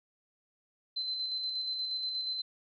sine tone with tremolo, 4066 Hz, B7, 50 cents sharp, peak -31 dBFS, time 0.96-2.42 s, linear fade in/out 10 ms, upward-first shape square, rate 8.4 Hz, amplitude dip 30%, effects none

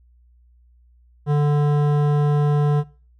sine tone with hard clipping, 146.83 Hz, D3, in tune, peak -17 dBFS, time 1.26-2.84 s, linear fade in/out 50 ms, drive 14 dB, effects noise-tail reverb RT60 0.4 s tail -22 dB re dry + added 60 Hz sine -51 dBFS peak until 3.19 s

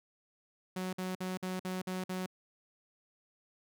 sawtooth tone bursts, 185 Hz, F#3, in tune, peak -31 dBFS, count 7, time 0.76-2.262 s, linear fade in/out 5 ms, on 170 ms, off 52 ms, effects none

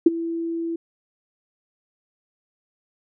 sine tone with ADSR envelope, 332.8 Hz, E4, 17 cents sharp, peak -6 dBFS, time 0.06-0.76 s, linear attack 6 ms, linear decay 22 ms, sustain -18 dB, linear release 5 ms, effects none

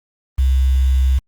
sine tone with quantisation, 65.41 Hz, C2, in tune, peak -11 dBFS, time 0.38-1.19 s, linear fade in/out 10 ms, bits 6, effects Opus 32 kbps

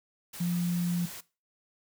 sine tone in noise, 174.6 Hz, F3, in tune, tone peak -26 dBFS, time 0.4-1.06 s, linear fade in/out 10 ms, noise white, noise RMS -43 dBFS, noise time 0.33-1.21 s, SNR +14 dB, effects noise-tail reverb RT60 0.3 s tail -19 dB re dry

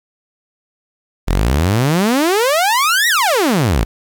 sawtooth exponential two-way sweep, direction up then down, 38.78 to 1966 to 44.67 Hz, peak -8 dBFS, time 1.27-3.85 s, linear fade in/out 20 ms, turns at 3.08 s, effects 7-bit

